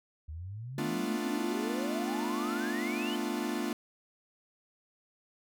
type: exponential sweep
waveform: sine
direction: up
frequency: 73.42 to 3100 Hz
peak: -38 dBFS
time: 0.28-3.16 s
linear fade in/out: 10 ms
type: chord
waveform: 45% pulse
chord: B half-diminished seventh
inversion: third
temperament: equal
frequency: 220 / 246.9 / 293.7 / 349.2 Hz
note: A3 / B3 / D4 / F4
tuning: 0 / 0 / 0 / 0 cents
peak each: -37 dBFS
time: 0.78-3.73 s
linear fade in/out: 2 ms
effects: none